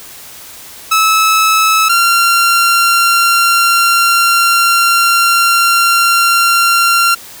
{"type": "tone pair in turn", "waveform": "sawtooth", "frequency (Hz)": [1300, 1377.9], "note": ["E6", "F6"], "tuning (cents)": [-24, -24], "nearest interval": "minor second", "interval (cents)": 100, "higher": "second", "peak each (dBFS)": -4, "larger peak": "neither", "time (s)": [[0.91, 1.89], [1.89, 7.15]], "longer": "second", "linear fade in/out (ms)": 10, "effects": ["white hiss -33 dBFS RMS until 7.4 s"]}